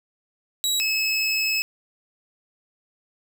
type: tone pair in turn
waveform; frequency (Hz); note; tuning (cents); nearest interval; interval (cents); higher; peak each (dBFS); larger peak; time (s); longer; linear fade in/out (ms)
25% pulse; 3878 / 2589; B7 / E7; -32 / -32; perfect fifth; 700; first; -17; neither; 0.64-0.8 / 0.8-1.62; second; 0
effects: none